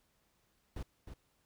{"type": "noise with echo", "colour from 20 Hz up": "brown", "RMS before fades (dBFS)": -41, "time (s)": [0.76, 0.83], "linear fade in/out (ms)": 5, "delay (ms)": 310, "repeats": 1, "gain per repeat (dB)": -7, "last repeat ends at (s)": 1.14, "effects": ["pink hiss -75 dBFS RMS until 1.45 s"]}